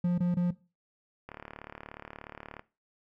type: tone bursts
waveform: triangle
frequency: 176.5 Hz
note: F3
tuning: 19 cents sharp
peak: -22 dBFS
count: 3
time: 0.04-0.508 s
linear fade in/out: 5 ms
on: 140 ms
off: 24 ms
type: click train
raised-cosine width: 0.5 ms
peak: -27 dBFS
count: 49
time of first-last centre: 1.29-2.594 s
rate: 36.8 Hz
effects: noise-tail reverb RT60 0.3 s tail -18 dB re dry